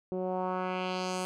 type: tone with low-pass filter sweep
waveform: 10% pulse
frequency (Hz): 184.1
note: F#3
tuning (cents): -8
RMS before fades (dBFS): -33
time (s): 0.12-1.25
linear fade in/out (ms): 0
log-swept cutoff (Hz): 400 to 9600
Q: 1.7
effects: none